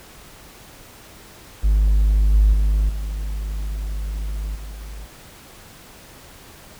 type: tone with level steps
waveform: triangle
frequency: 51.5 Hz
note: G#1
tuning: 14 cents flat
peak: -10 / -7 / -12 / -21 / -29 dBFS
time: 1.63-5.06 s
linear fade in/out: 20 ms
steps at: 2.34 / 2.53 / 2.89 / 4.55 s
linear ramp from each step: 2 ms
effects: tanh soft clip ceiling -7 dBFS + pink hiss -44 dBFS RMS until 6.79 s